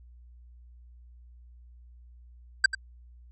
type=tone with echo; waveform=square; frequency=1568 Hz; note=G6; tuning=in tune; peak=-15 dBFS; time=2.64-2.66 s; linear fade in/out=5 ms; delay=90 ms; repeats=1; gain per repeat=-13 dB; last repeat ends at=2.75 s; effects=added 60 Hz sine -49 dBFS peak until 3.31 s + resampled to 22050 Hz